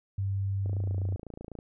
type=tone with pitch glide; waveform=sine; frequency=98 to 95.6 Hz; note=G2 to G2; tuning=0 to -43 cents; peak=-27 dBFS; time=0.18-1.16 s; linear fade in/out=5 ms; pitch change=-43 cents; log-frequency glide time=0.81-0.94 s
type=click train; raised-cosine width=2 ms; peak=-28 dBFS; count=27; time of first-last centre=0.66-1.589 s; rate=28 Hz
effects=none